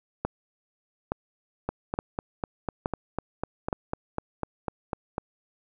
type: two click trains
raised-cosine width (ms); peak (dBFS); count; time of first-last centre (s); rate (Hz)
1; -14 / -12; 15 / 5; 1.69-5.181 / 0.25-3.728; 4.01 / 1.15
effects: none